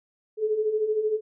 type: beating tone pair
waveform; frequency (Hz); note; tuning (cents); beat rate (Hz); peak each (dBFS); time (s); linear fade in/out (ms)
sine; 419.4 / 432.4; G#4 / A4; +17 / -30; 13; -30 / -23; 0.37-1.21; 50
effects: none